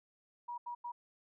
sine tone bursts at uneven times, 960 Hz, B5, 49 cents flat, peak -39 dBFS, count 3, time 0.48-0.58 / 0.66-0.75 / 0.84-0.92 s, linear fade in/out 10 ms, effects none

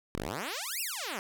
5% pulse exponential two-way sweep, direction up then down, 34.65 to 2860 to 180.7 Hz, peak -23 dBFS, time 0.15-1.19 s, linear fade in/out 0 ms, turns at 0.81 s, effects none

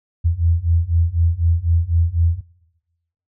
sine beating tone pair, 82 / 86 Hz, E2 / F2, -9 / -26 cents, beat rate 4 Hz, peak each -18 / -16 dBFS, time 0.24-2.41 s, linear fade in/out 20 ms, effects noise-tail reverb RT60 1.0 s tail -22 dB re dry

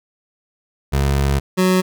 25% pulse tone pair in turn, 69.3 / 185.01 Hz, C#2 / F#3, 0 / 0 cents, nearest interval octave + perfect fourth, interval 1700 cents, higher second, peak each -11 / -9 dBFS, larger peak second, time 0.92-1.4 / 1.57-1.82 s, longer first, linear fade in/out 20 ms, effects none

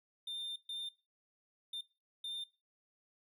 triangle tone bursts at uneven times, 3605 Hz, A7, 41 cents sharp, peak -38 dBFS, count 4, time 0.27-0.56 / 0.69-0.89 / 1.73-1.81 / 2.24-2.44 s, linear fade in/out 5 ms, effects noise-tail reverb RT60 0.3 s tail -18 dB re dry

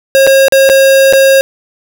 square tone with dropouts, 540 Hz, C#5, 45 cents flat, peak -4 dBFS, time 0.15-1.41 s, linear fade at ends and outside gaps 0 ms, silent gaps 0.267-0.273 / 0.483-0.523 / 0.691-0.698 / 1.126-1.134 s, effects none

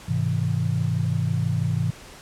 sine chord, Ab augmented, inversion none, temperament just, 103.83 / 129.78 / 162.23 Hz, Ab2 / C3 / E3, 0 / -14 / -27 cents, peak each -25 dBFS, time 0.08-1.91 s, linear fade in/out 10 ms, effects pink hiss -44 dBFS RMS until 2.21 s + low-pass 10000 Hz 12 dB/octave

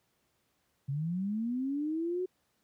sine linear sweep, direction up, 132.3 to 372.8 Hz, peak -30 dBFS, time 0.88-2.26 s, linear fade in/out 10 ms, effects pink hiss -75 dBFS RMS until 2.63 s + high-pass 80 Hz 12 dB/octave

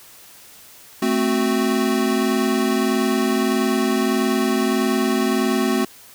square chord, F# diminished, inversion first, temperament equal, 220 / 261.6 / 370 Hz, A3 / C4 / F#4, 0 / 0 / 0 cents, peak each -22 / -22 / -23 dBFS, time 1.02-5.85 s, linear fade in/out 5 ms, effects white hiss -45 dBFS RMS until 6.14 s

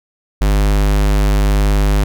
square tone, 50.5 Hz, G#1, 48 cents flat, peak -11 dBFS, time 0.41-2.04 s, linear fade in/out 5 ms, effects none

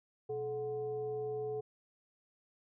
sine tone with frequency modulation, 430.6 Hz, A4, 37 cents flat, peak -35 dBFS, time 0.29-1.61 s, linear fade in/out 10 ms, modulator 307 Hz, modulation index 0.49, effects none

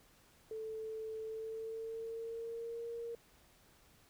sine tone with pitch glide, 440 to 466.2 Hz, A4 to A#4, 0 to 0 cents, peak -40 dBFS, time 0.51-3.15 s, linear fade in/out 2 ms, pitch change +100 cents, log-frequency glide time 1.22-2.87 s, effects pink hiss -66 dBFS RMS until 4.09 s

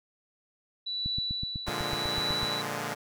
sine tone with tremolo, 3951 Hz, B7, in tune, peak -28 dBFS, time 0.86-2.62 s, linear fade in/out 10 ms, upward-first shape triangle, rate 0.87 Hz, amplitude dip 70%
click train, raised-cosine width 5 ms, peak -23 dBFS, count 12, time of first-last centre 1.06-2.432 s, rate 8.02 Hz
5% pulse chord, Bb dominant seventh, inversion none, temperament equal, 116.54 / 146.83 / 174.61 / 207.7 Hz, Bb2 / D3 / F3 / Ab3, 0 / 0 / 0 / 0 cents, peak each -26 / -25 / -28 / -26 dBFS, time 1.66-2.95 s, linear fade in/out 20 ms
effects none

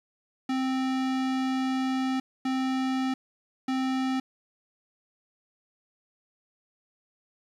square tone bursts at uneven times, 261.6 Hz, C4, in tune, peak -26 dBFS, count 3, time 0.49-2.2 / 2.45-3.14 / 3.68-4.2 s, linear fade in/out 5 ms, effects low-pass 5000 Hz 12 dB/octave + 9-bit

